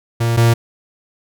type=tone pair in turn; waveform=45% pulse; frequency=116.54 / 116.54 Hz; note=A#2 / A#2; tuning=0 / 0 cents; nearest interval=unison; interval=0 cents; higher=neither; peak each=-14 / -9 dBFS; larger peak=second; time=0.2-0.37 / 0.37-0.54 s; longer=neither; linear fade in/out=10 ms; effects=none